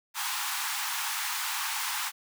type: high-pass noise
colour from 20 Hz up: pink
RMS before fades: -32 dBFS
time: 0.14-2.12 s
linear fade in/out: 50 ms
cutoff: 800 Hz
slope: 96 dB/octave
effects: none